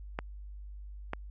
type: clicks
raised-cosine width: 0.5 ms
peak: -18 dBFS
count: 2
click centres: 0.189 / 1.134 s
effects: added 50 Hz sine -42 dBFS peak until 1.3 s